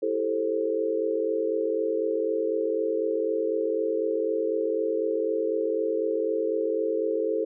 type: chord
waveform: sine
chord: A minor seventh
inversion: second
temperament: just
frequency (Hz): 330 / 396 / 440 / 528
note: E4 / G4 / A4 / C5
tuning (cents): +2 / +18 / 0 / +16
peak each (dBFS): -31 / -32 / -26 / -30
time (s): 0.02-7.45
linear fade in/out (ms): 10
effects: none